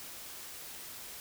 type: silence
effects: white hiss -46 dBFS RMS until 1.2 s